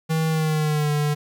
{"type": "tone with pitch glide", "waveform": "square", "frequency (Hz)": [159.8, 148.24], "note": ["D#3", "D3"], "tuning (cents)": [47, 17], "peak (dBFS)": -20, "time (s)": [0.09, 1.15], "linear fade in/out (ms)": 20, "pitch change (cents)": -130, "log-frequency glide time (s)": [0.29, 0.91], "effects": ["10-bit"]}